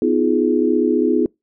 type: chord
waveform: sine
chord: F half-diminished seventh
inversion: second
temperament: just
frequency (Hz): 251.4 / 314.3 / 349.2 / 419.1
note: Cb4 / Eb4 / F4 / Ab4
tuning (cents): +31 / +18 / 0 / +16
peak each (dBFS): -19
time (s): 0.02-1.26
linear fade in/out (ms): 2
effects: noise-tail reverb RT60 0.2 s tail -26 dB re dry